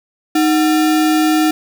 sine tone with sample-and-hold, 311.1 Hz, D#4, in tune, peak -10 dBFS, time 0.35-1.51 s, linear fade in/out 5 ms, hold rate 1050 Hz, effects none

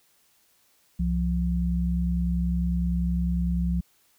sine tone pair together, 65.4 / 174.61 Hz, C2 / F3, 0 / 0 cents, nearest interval octave + perfect fourth, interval 1700 cents, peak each -25 dBFS, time 0.99-3.81 s, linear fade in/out 10 ms, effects white hiss -64 dBFS RMS until 4.18 s

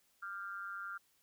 sine tone with amplitude modulation, 1388 Hz, F6, 11 cents flat, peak -37 dBFS, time 0.22-0.98 s, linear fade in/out 10 ms, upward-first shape sine, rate 190 Hz, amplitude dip 85%, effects white hiss -73 dBFS RMS until 1.22 s

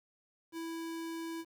square tone, 329.6 Hz, E4, in tune, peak -39 dBFS, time 0.52-1.45 s, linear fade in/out 50 ms, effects 11-bit

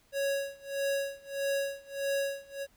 square tone with tremolo, 554.4 Hz, C#5, in tune, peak -28 dBFS, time 0.12-2.67 s, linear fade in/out 50 ms, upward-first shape sine, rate 1.6 Hz, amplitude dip 95%, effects pink hiss -66 dBFS RMS until 2.76 s

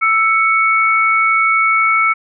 sine tone pair together, 1321 / 2222 Hz, E6 / C#7, +3 / +4 cents, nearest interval major sixth, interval 901 cents, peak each -13 dBFS, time 0.01-2.14 s, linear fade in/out 20 ms, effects none

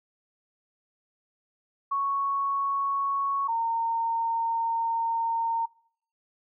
sine tone pair in turn, 1108.7 / 916.7 Hz, C#6 / A#5, 0 / -29 cents, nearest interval minor third, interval 329 cents, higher first, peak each -24 dBFS, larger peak neither, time 1.91-3.48 / 3.48-5.66 s, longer second, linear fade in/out 10 ms, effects noise-tail reverb RT60 0.6 s tail -24 dB re dry

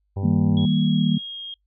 harmonic tone, 98 Hz, G2, in tune, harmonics 1 / 2 / 3 / 4 / 5 / 6 / 7 / 8 / 9 / 10, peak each -24 / -37 / -44 / -37 / -42 / -44 / -52 / -42 / -48 / -50 dBFS, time 0.16-0.66 s, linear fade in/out 10 ms
sine chord, Eb major, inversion none, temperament equal with one note detuned, 157.92 / 196 / 233.1 Hz, Eb3 / G3 / Bb3, +26 / 0 / 0 cents, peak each -21 dBFS, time 0.23-1.18 s, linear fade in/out 10 ms
sine tone with pitch glide, 3322 to 3244 Hz, G#7 to G#7, 0 to -41 cents, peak -31 dBFS, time 0.57-1.54 s, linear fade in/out 2 ms, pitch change -41 cents, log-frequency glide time 0.81-1.4 s
effects noise-tail reverb RT60 0.1 s tail -24 dB re dry + added 50 Hz sine -67 dBFS peak until 1.66 s

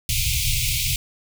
pink band-stop noise, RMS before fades -22 dBFS, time 0.09-0.96 s, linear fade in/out 2 ms, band 140 to 2200 Hz, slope 96 dB/octave, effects none

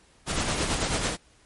pink noise with tremolo, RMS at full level -25 dBFS, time 0.26-1.17 s, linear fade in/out 50 ms, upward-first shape sine, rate 9.1 Hz, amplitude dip 45%, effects pink hiss -59 dBFS RMS until 1.45 s + MP3 48 kbps

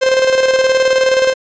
45% pulse tone with tremolo, 523.3 Hz, C5, in tune, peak -8 dBFS, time 0.01-1.34 s, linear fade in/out 20 ms, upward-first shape square, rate 19 Hz, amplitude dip 45%, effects resampled to 16000 Hz

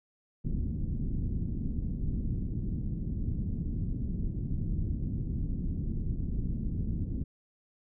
pink low-pass noise, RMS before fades -32 dBFS, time 0.44-7.24 s, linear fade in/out 10 ms, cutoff 250 Hz, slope 24 dB/octave, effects none

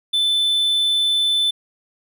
triangle tone, 3520 Hz, A7, in tune, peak -14 dBFS, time 0.13-1.51 s, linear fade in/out 10 ms, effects none

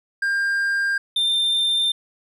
triangle tone pair in turn, 1600 / 3592 Hz, G6 / A7, +35 / +35 cents, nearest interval octave + major second, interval 1400 cents, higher second, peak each -17 / -16 dBFS, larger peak second, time 0.22-0.98 / 1.16-1.92 s, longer neither, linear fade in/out 5 ms, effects resampled to 32000 Hz

